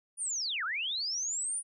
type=linear two-way sweep; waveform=sine; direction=down then up; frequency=9710 to 1222 to 9710 Hz; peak=-31 dBFS; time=0.17-1.63 s; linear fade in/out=50 ms; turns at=0.64 s; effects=none